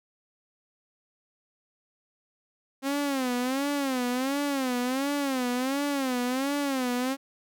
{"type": "tone with vibrato", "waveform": "sawtooth", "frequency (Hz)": 265.6, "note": "C4", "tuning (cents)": 26, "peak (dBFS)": -22, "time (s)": [2.82, 7.17], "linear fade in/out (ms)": 50, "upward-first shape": "sine", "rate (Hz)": 1.4, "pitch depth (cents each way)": 140, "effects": []}